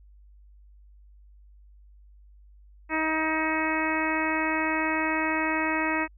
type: harmonic tone with a mistuned harmonic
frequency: 315.7 Hz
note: D#4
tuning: 25 cents sharp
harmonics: 1 / 2 / 3 / 4 / 5 / 6 / 7 / 8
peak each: -29 / -34 / -31 / -34 / -35 / -31 / -33 / -34 dBFS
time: 2.89-6.08 s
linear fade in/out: 50 ms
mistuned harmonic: 8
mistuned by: +22 cents
effects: added 50 Hz sine -50 dBFS peak until 6.17 s